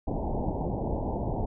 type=low-pass noise; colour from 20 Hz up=pink; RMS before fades=-30 dBFS; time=0.07-1.46 s; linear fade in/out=10 ms; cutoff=930 Hz; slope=96 dB/octave; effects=none